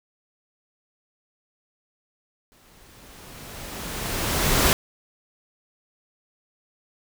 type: noise with exponential growth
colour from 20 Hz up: pink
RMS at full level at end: -17 dBFS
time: 2.52-4.73 s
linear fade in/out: 0 ms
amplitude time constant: 480 ms
effects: none